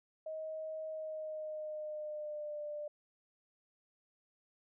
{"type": "tone with pitch glide", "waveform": "sine", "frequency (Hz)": [630, 594.6], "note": ["D#5", "D5"], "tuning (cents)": [21, 21], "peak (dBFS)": -39, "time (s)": [0.26, 2.88], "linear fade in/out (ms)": 5, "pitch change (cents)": -100, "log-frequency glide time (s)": [0.89, 2.62], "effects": []}